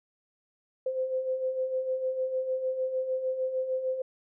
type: beating tone pair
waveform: sine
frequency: 513 / 519.6 Hz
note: C5 / C5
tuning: -34 / -12 cents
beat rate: 6.6 Hz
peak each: -36 / -28 dBFS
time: 0.86-4.02 s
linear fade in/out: 5 ms
effects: none